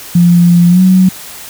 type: tone with pitch glide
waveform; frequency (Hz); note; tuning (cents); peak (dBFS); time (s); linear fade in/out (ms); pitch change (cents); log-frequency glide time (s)
sine; 173.6 to 186.06; F3 to F#3; -10 to +10; -3; 0.15-1.09; 5; +120; 0.69-0.81
effects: white hiss -29 dBFS RMS until 1.49 s